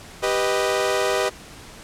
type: chord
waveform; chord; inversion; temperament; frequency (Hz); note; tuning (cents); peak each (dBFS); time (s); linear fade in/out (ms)
sawtooth; G augmented; none; equal; 392 / 493.9 / 622.3; G4 / B4 / D#5; 0 / 0 / 0; -20; 0.22-1.3; 20
effects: pink hiss -42 dBFS RMS until 1.83 s + low-pass 10000 Hz 12 dB/octave